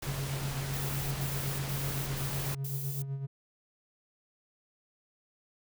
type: noise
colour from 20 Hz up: pink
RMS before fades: -39 dBFS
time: 0.02-2.55 s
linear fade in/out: 5 ms
type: tone with tremolo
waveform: triangle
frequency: 137 Hz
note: C#3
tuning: 20 cents flat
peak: -29 dBFS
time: 0.06-3.27 s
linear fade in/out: 20 ms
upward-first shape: sine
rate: 7.9 Hz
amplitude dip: 55%
type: noise bursts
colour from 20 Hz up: violet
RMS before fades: -40 dBFS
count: 5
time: 0.73-3.022 s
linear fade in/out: 5 ms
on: 380 ms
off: 98 ms
effects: none